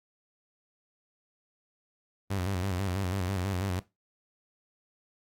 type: tone with vibrato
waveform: sawtooth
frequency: 94.2 Hz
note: F#2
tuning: 32 cents sharp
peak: -25 dBFS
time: 2.3-3.8 s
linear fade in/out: 10 ms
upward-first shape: square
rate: 6.1 Hz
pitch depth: 79 cents each way
effects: noise-tail reverb RT60 0.2 s tail -17 dB re dry + AAC 64 kbps